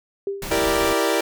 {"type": "tone with exponential decay", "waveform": "sine", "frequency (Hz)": 396.5, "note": "G4", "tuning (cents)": 20, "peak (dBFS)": -20, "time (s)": [0.27, 0.68], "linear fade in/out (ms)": 2, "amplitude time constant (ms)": 87}
{"type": "noise", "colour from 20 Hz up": "pink", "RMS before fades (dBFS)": -30, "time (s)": [0.42, 0.93], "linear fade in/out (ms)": 2}
{"type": "chord", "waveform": "sawtooth", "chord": "E half-diminished seventh", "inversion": "none", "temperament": "equal", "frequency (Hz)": [329.6, 392, 466.2, 587.3], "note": ["E4", "G4", "Bb4", "D5"], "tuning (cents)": [0, 0, 0, 0], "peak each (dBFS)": -20, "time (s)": [0.51, 1.21], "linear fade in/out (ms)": 5}
{"effects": []}